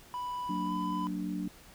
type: tone with pitch glide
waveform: triangle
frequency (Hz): 987.8 to 1003.3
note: B5 to B5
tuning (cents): 0 to +27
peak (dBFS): -32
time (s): 0.14-1.07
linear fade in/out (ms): 0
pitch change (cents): +27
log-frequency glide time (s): 0.64-0.72
type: chord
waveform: sine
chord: Gb augmented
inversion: none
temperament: equal with one note detuned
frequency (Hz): 185 / 228.7 / 293.7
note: Gb3 / Bb3 / D4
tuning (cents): 0 / -33 / 0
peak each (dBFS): -35 / -40 / -36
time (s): 0.49-1.48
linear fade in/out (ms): 5
effects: pink hiss -55 dBFS RMS until 1.74 s